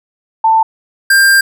sine / square tone pair in turn, 890 / 1592.2 Hz, A5 / G6, +20 / +27 cents, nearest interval minor seventh, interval 1007 cents, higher second, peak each -6 dBFS, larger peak neither, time 0.44-0.63 / 1.1-1.41 s, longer second, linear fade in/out 5 ms, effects none

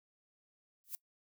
violet noise with exponential growth, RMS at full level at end -37 dBFS, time 0.84-0.95 s, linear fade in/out 0 ms, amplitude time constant 23 ms, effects noise-tail reverb RT60 0.1 s tail -22 dB re dry

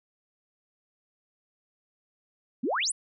sine exponential sweep, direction up, 207.7 to 10590 Hz, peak -25 dBFS, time 2.63-2.92 s, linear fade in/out 10 ms, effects none

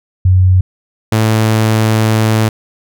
sine / sawtooth tone pair in turn, 92.5 / 110 Hz, F#2 / A2, 0 / 0 cents, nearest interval minor third, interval 300 cents, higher second, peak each -5 dBFS, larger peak neither, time 0.25-0.61 / 1.12-2.49 s, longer second, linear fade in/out 5 ms, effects none

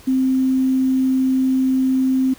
sine tone with quantisation, 261.6 Hz, C4, in tune, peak -14 dBFS, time 0.07-2.34 s, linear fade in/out 10 ms, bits 7, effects pink hiss -45 dBFS RMS until 2.38 s

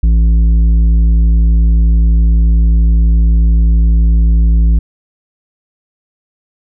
sine tone with tanh clipping, 55.8 Hz, A1, 25 cents sharp, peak -7 dBFS, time 0.03-4.79 s, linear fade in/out 5 ms, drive 8 dB, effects none

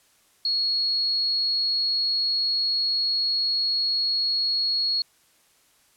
sine tone, 4326 Hz, C#8, 43 cents flat, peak -21 dBFS, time 0.45-5.02 s, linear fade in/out 2 ms, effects white hiss -61 dBFS RMS until 5.96 s + low-pass 12000 Hz 12 dB/octave

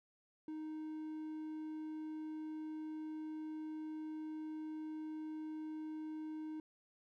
triangle tone, 311.1 Hz, D#4, in tune, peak -40 dBFS, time 0.48-6.6 s, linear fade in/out 2 ms, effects none

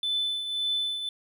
triangle tone with tremolo, 3510 Hz, A7, 5 cents flat, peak -21 dBFS, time 0.03-1.09 s, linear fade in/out 2 ms, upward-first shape triangle, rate 1.8 Hz, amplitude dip 65%, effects tanh soft clip ceiling -21 dBFS

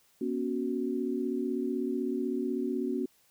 sine chord, B suspended second, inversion none, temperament equal with one note detuned, 241.2 / 277.2 / 370 Hz, B3 / C#4 / F#4, -41 / 0 / 0 cents, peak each -33 dBFS, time 0.21-3.06 s, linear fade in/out 5 ms, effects white hiss -66 dBFS RMS until 3.3 s

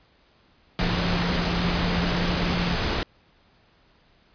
sine tone in noise, 174.61 Hz, F3, in tune, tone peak -26 dBFS, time 0.79-2.76 s, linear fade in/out 0 ms, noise pink, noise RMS -25 dBFS, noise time 0.79-3.03 s, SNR -4 dB, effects pink hiss -60 dBFS RMS until 4.34 s + resampled to 11025 Hz

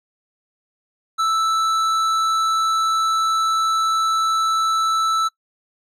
sine tone with tanh clipping, 1318.5 Hz, E6, in tune, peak -18 dBFS, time 1.18-5.29 s, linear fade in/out 20 ms, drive 12 dB, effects noise-tail reverb RT60 0.1 s tail -21 dB re dry

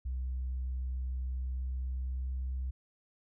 sine tone with pitch glide, 63.8 to 64.65 Hz, C2 to C2, -43 to -20 cents, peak -31 dBFS, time 0.05-2.71 s, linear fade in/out 10 ms, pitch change +23 cents, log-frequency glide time 1.31-2.51 s, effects tanh soft clip ceiling -30 dBFS

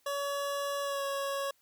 25% pulse tone with pitch glide, 565 to 554.7 Hz, C#5 to C#5, +33 to +1 cents, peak -28 dBFS, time 0.06-1.51 s, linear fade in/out 5 ms, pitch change -32 cents, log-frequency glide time 0.82-1.03 s, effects white hiss -70 dBFS RMS until 1.61 s

